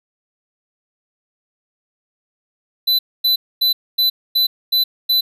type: tone bursts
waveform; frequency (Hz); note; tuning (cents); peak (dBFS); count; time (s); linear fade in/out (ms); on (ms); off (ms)
square; 4001; B7; +22; -13; 7; 2.87-5.21; 10; 120; 250
effects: none